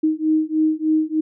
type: beating tone pair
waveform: sine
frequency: 311.1 / 314.4 Hz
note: D#4 / D#4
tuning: 0 / +18 cents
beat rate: 3.3 Hz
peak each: -19 dBFS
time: 0.03-1.21 s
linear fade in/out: 10 ms
effects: none